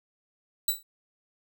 5% pulse tone with exponential decay, 3951 Hz, B7, in tune, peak -12 dBFS, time 0.68-0.83 s, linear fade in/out 5 ms, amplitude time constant 32 ms, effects none

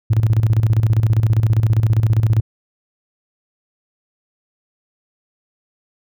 sine tone with tremolo, 110 Hz, A2, in tune, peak -8 dBFS, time 0.1-2.41 s, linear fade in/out 10 ms, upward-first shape square, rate 15 Hz, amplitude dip 70%, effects tanh soft clip ceiling -6 dBFS

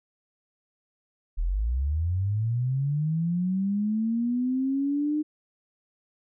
sine linear sweep, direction up, 36.71 to 306.1 Hz, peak -23 dBFS, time 1.37-5.23 s, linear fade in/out 20 ms, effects none

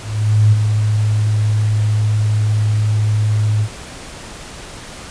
sine tone with ADSR envelope, 106.5 Hz, G#2, 44 cents sharp, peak -6 dBFS, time 0.01-3.69 s, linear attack 510 ms, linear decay 27 ms, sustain -6 dB, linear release 65 ms, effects pink hiss -33 dBFS RMS until 5.1 s + resampled to 22050 Hz

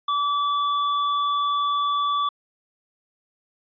square tone, 1153 Hz, D6, 32 cents flat, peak -21 dBFS, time 0.08-2.29 s, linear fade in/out 5 ms, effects resampled to 11025 Hz

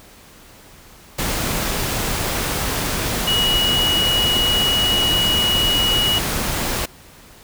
sine tone in noise, 2912 Hz, F#7, 28 cents flat, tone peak -16 dBFS, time 3.27-6.19 s, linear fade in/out 10 ms, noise pink, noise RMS -22 dBFS, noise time 1.18-6.86 s, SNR +3 dB, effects pink hiss -45 dBFS RMS until 7.43 s

